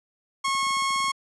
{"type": "tone", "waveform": "sawtooth", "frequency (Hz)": 1090, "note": "C#6", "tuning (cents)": -29, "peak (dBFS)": -19, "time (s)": [0.44, 1.12], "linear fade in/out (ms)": 10}
{"type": "clicks", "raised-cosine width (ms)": 5, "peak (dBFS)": -25, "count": 12, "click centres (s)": [0.481, 0.55, 0.629, 0.668, 0.707, 0.769, 0.822, 0.906, 0.96, 1.003, 1.042, 1.082]}
{"effects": ["high-pass 300 Hz 12 dB/octave", "resampled to 22050 Hz"]}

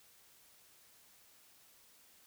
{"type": "silence", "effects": ["white hiss -64 dBFS RMS until 2.26 s"]}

